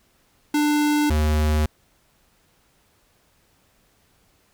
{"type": "tone pair in turn", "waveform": "square", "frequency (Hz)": [297, 76.38], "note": ["D4", "D#2"], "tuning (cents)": [20, -31], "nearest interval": "2 octaves", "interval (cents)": 2351, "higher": "first", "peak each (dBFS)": -18, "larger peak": "neither", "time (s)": [[0.54, 1.1], [1.1, 1.66]], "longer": "neither", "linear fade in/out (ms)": 5, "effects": ["pink hiss -62 dBFS RMS until 4.53 s"]}